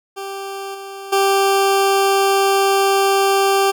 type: tone with level steps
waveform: 20% pulse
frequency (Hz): 392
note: G4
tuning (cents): 0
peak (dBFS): -21 / -25 / -8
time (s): 0.16-3.72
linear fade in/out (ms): 20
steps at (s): 0.74 / 1.12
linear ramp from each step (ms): 10
effects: none